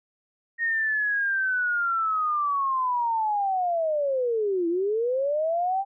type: linear two-way sweep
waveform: sine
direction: down then up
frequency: 1864.7 to 329.6 to 797 Hz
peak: -22 dBFS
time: 0.58-5.85 s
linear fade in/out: 50 ms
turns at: 4.68 s
effects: none